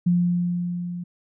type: tone with level ramp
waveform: sine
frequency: 175.7 Hz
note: F3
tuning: 11 cents sharp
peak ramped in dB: -15 to -29 dBFS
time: 0.06-1.04 s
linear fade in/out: 10 ms
effects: none